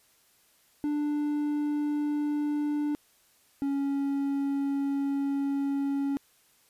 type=tone pair in turn; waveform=triangle; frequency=295.1 / 278.5 Hz; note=D4 / C#4; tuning=+8 / +8 cents; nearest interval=minor second; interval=100 cents; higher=first; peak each=-24 dBFS; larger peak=neither; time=0.84-2.95 / 3.62-6.17 s; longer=second; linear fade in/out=0 ms; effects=white hiss -64 dBFS RMS until 6.69 s + resampled to 32000 Hz